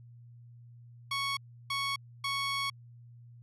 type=tone bursts at uneven times; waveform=15% pulse; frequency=1109 Hz; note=C#6; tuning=in tune; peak=-24 dBFS; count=3; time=1.11-1.37 / 1.7-1.96 / 2.24-2.7 s; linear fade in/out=5 ms; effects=added 119 Hz sine -50 dBFS peak until 3.42 s + low-pass 9000 Hz 12 dB/octave